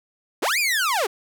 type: linear two-way sweep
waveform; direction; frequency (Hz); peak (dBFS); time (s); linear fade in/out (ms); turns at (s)
sawtooth; up then down; 214.2 to 2505 to 349.1; -16; 0.42-1.07; 10; 0.59
effects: none